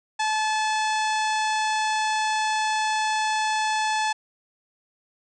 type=harmonic tone; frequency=865 Hz; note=A5; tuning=30 cents flat; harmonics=1 / 2 / 3 / 4 / 5 / 6 / 7 / 8 / 9 / 10; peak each=-23 / -29 / -33 / -35 / -37 / -39 / -40 / -41 / -42 / -43 dBFS; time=0.19-4.13 s; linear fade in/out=10 ms; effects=none